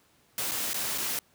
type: noise with dropouts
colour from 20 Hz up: white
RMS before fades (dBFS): -31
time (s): 0.38-1.19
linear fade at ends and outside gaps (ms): 1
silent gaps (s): 0.512-0.517 / 0.733-0.743 / 0.978-0.982
effects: pink hiss -64 dBFS RMS until 1.34 s + high-pass 80 Hz 12 dB/octave